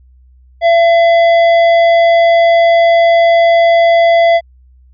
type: tone with tanh clipping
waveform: sine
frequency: 675 Hz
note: E5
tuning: 41 cents sharp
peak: -7 dBFS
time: 0.61-4.41 s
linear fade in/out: 50 ms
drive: 11 dB
effects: added 63 Hz sine -41 dBFS peak until 4.93 s + resampled to 11025 Hz